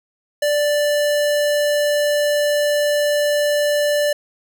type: tone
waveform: square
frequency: 587.3 Hz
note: D5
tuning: in tune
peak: -16 dBFS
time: 0.42-4.13 s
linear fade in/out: 5 ms
effects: none